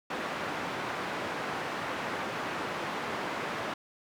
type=band-pass noise; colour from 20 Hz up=white; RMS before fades=-35 dBFS; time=0.1-3.74 s; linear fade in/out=5 ms; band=150 to 1500 Hz; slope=12 dB/octave; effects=none